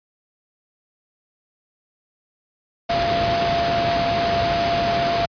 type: tone in noise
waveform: sine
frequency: 686 Hz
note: F5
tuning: 31 cents flat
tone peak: -19 dBFS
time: 2.89-5.26 s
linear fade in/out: 10 ms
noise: pink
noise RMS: -23 dBFS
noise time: 2.89-5.26 s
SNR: +1 dB
effects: high-pass 80 Hz 12 dB/octave + resampled to 11025 Hz